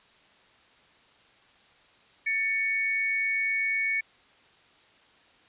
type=tone pair together; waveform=sine; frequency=1776 / 2228 Hz; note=A6 / C#7; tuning=+16 / +8 cents; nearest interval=major third; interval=392 cents; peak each=-33 / -25 dBFS; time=2.26-4.01 s; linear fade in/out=10 ms; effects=white hiss -59 dBFS RMS until 5.48 s + resampled to 8000 Hz